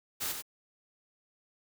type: noise with echo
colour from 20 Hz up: white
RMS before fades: -34 dBFS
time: 0.2-0.33 s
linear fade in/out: 20 ms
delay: 94 ms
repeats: 1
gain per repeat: -6 dB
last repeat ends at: 0.424 s
effects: none